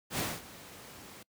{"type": "noise with ADSR envelope", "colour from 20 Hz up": "pink", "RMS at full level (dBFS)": -31, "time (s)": [0.1, 1.23], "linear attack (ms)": 81, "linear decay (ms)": 230, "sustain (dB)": -18, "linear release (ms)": 5, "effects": ["noise-tail reverb RT60 0.1 s tail -25 dB re dry", "high-pass 100 Hz 12 dB/octave"]}